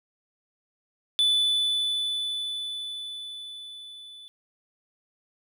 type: tone with level ramp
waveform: triangle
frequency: 3486 Hz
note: A7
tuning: 17 cents flat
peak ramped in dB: -17 to -42 dBFS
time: 1.19-4.28 s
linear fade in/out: 0 ms
effects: none